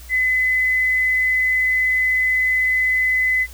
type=tone; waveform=sine; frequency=2021 Hz; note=B6; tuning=39 cents sharp; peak=-15 dBFS; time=0.09-3.47 s; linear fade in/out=50 ms; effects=added 60 Hz sine -37 dBFS peak until 3.53 s + white hiss -44 dBFS RMS until 3.53 s